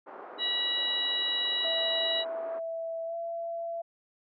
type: band-pass noise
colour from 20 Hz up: white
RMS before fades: -45 dBFS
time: 0.06-2.6 s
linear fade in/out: 20 ms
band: 310 to 1200 Hz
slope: 24 dB/octave
type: harmonic tone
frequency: 970 Hz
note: B5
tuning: 31 cents flat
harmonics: 2 / 3 / 4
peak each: -37 / -34 / -28 dBFS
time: 0.38-2.25 s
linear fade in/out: 50 ms
type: tone with pitch glide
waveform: sine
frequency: 659.3 to 673.5 Hz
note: E5 to E5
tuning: 0 to +37 cents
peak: -32 dBFS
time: 1.64-3.82 s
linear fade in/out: 10 ms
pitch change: +37 cents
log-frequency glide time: 3.05-3.15 s
effects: none